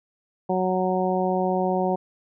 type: harmonic tone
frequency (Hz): 185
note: F#3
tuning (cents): 0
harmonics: 1 / 2 / 3 / 4 / 5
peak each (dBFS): -26 / -26 / -27 / -26 / -31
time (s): 0.49-1.96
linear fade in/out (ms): 10
effects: none